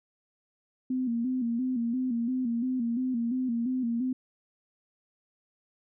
sine tone with vibrato, 244.6 Hz, B3, 16 cents flat, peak -26 dBFS, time 0.9-4.13 s, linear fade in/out 5 ms, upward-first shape square, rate 2.9 Hz, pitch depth 83 cents each way, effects none

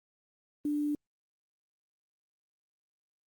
sine tone with quantisation, 294.8 Hz, D4, 7 cents sharp, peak -28 dBFS, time 0.65-0.95 s, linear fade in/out 2 ms, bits 9, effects Opus 32 kbps

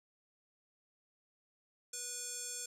square tone with band-pass filter, 489.6 Hz, B4, 15 cents flat, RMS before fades -43 dBFS, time 1.93-2.66 s, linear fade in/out 5 ms, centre 7500 Hz, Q 4, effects none

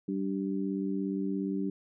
harmonic tone, 97.1 Hz, G2, 16 cents flat, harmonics 2 / 3 / 4, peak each -32 / -33 / -38 dBFS, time 0.08-1.7 s, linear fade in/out 5 ms, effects none

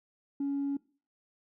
triangle tone with tanh clipping, 280 Hz, C#4, 18 cents sharp, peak -29 dBFS, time 0.4-0.77 s, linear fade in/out 5 ms, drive 5 dB, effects noise-tail reverb RT60 0.4 s tail -21 dB re dry

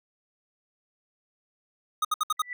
square tone bursts, 1244.5 Hz, D#6, in tune, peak -23 dBFS, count 5, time 2.02-2.42 s, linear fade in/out 5 ms, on 28 ms, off 65 ms
sine tone with exponential growth, 1972 Hz, B6, 3 cents flat, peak -29 dBFS, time 2.37-2.53 s, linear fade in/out 1 ms, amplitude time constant 33 ms
effects none

